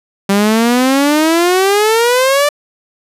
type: exponential sweep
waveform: sawtooth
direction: up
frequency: 195.1 to 593 Hz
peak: -5 dBFS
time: 0.29-2.49 s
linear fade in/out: 5 ms
effects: resampled to 32000 Hz